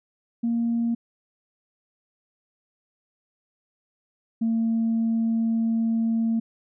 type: tone pair in turn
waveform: sine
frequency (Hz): 233.1 / 226.9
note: A#3 / A#3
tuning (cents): 0 / -47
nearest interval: unison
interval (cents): 47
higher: first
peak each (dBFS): -20 / -19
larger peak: second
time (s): 0.43-0.95 / 4.41-6.4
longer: second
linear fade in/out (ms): 10
effects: tanh soft clip ceiling -17 dBFS